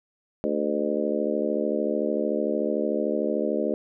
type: harmonic tone with a mistuned harmonic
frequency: 73.42 Hz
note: D2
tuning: in tune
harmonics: 3 / 4 / 5 / 6 / 7 / 8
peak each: -30 / -30 / -30 / -30 / -30 / -30 dBFS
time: 0.44-3.74 s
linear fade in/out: 0 ms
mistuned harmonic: 8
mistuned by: +50 cents
effects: none